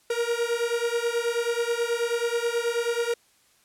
45% pulse beating tone pair, 466.2 / 475.5 Hz, A#4 / A#4, 0 / +34 cents, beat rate 9.3 Hz, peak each -27 dBFS, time 0.1-3.14 s, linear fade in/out 5 ms, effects white hiss -62 dBFS RMS until 3.64 s + low-pass 11000 Hz 12 dB/octave

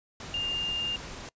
sine tone in noise, 2808 Hz, F7, 9 cents sharp, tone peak -28 dBFS, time 0.34-0.96 s, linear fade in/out 2 ms, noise pink, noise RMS -41 dBFS, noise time 0.2-1.29 s, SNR +10 dB, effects noise-tail reverb RT60 0.1 s tail -24 dB re dry + resampled to 16000 Hz

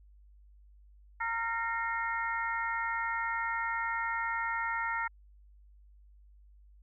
harmonic tone with a mistuned harmonic, 460 Hz, A#4, 23 cents flat, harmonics 2 / 3 / 4 / 5, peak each -35 / -35 / -36 / -40 dBFS, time 1.2-5.08 s, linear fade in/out 10 ms, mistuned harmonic 5, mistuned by -120 cents, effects added 50 Hz sine -55 dBFS peak until 6.82 s

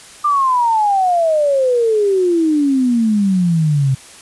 sine exponential sweep, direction down, 1203 to 130.2 Hz, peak -11 dBFS, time 0.24-3.95 s, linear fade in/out 10 ms, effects white hiss -39 dBFS RMS until 4.21 s + resampled to 24000 Hz

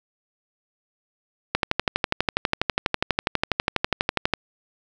click train, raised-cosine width 0.3 ms, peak -3 dBFS, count 35, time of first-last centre 1.55-4.337 s, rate 12.2 Hz, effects none

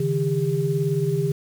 sine tone cluster, 139.5 / 157.9 / 400.6 Hz, C#3 / D#3 / G4, +11 / +26 / +38 cents, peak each -24 dBFS, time 0-1.32 s, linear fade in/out 5 ms, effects 7-bit

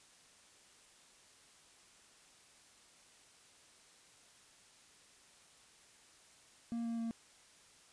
triangle tone with pitch steps, 233.1 / 231.1 / 229.1 Hz, A#3 / A#3 / A#3, 0 / -15 / -30 cents, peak -34 dBFS, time 6.72-7.11 s, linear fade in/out 0 ms, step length 130 ms, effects white hiss -63 dBFS RMS until 7.92 s + resampled to 22050 Hz

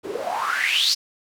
white noise with band-pass filter sweep, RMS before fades -23 dBFS, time 0.03-0.95 s, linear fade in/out 20 ms, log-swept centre 320 to 5100 Hz, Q 8.5, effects none

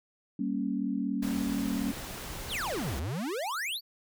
sine chord, G diminished, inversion none, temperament equal, 196 / 233.1 / 277.2 Hz, G3 / Bb3 / Db4, 0 / 0 / 0 cents, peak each -33 / -33 / -32 dBFS, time 0.39-1.92 s, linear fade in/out 5 ms
pink noise, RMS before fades -40 dBFS, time 1.22-3 s, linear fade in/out 10 ms
square exponential two-way sweep, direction down then up, 4809 to 62.1 to 4809 Hz, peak -32 dBFS, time 2.48-3.81 s, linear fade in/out 50 ms, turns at 2.97 s
effects none

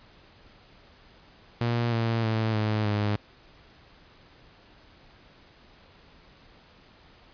sawtooth tone with pitch steps, 118.3 / 114.6 / 111.02 / 107.55 / 104.18 Hz, A#2 / A#2 / A2 / A2 / G#2, +26 / -29 / +16 / -39 / +6 cents, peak -20 dBFS, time 1.61-3.16 s, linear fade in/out 0 ms, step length 310 ms, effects pink hiss -55 dBFS RMS until 7.33 s + resampled to 11025 Hz

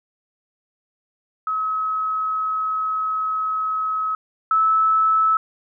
sine tone pair in turn, 1282 / 1304.4 Hz, E6 / E6, -49 / -19 cents, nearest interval unison, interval 30 cents, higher second, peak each -20 / -14 dBFS, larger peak second, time 1.47-4.15 / 4.51-5.37 s, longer first, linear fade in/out 2 ms, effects none

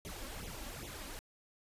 pink noise with flanger, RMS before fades -45 dBFS, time 0.05-1.19 s, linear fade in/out 0 ms, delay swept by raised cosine 0.3 to 3.7 ms, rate 2.5 Hz, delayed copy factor +0.9, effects resampled to 32000 Hz

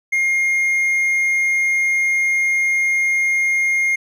triangle tone, 2130 Hz, C7, 30 cents sharp, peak -13 dBFS, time 0.12-3.96 s, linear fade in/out 10 ms, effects none

